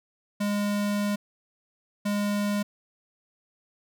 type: tone bursts at uneven times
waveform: square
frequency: 205.1 Hz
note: G#3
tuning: 21 cents flat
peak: -25 dBFS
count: 2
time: 0.4-1.16 / 2.05-2.63 s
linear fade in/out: 10 ms
effects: none